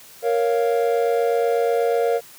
triangle chord, Bb minor, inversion none, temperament equal, 466.2 / 554.4 / 698.5 Hz, Bb4 / Db5 / F5, 0 / 0 / 0 cents, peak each -17 / -22 / -22 dBFS, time 0.22-2.21 s, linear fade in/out 50 ms, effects white hiss -45 dBFS RMS until 2.38 s + high-pass 60 Hz 12 dB/octave

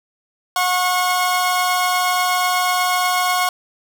sawtooth tone pair together, 725 / 1091.6 Hz, F#5 / C#6, -35 / -27 cents, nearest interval perfect fifth, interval 708 cents, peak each -15 dBFS, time 0.56-3.49 s, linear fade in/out 2 ms, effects none

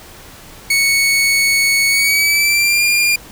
sawtooth tone with pitch glide, 2217 to 2404 Hz, C#7 to D7, 0 to +40 cents, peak -8 dBFS, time 0.7-3.16 s, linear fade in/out 5 ms, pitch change +140 cents, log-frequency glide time 1.89-2.84 s, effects pink hiss -38 dBFS RMS until 3.31 s

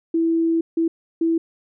sine tone bursts at uneven times, 329.6 Hz, E4, in tune, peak -16 dBFS, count 3, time 0.14-0.61 / 0.77-0.88 / 1.21-1.38 s, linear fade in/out 5 ms, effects none

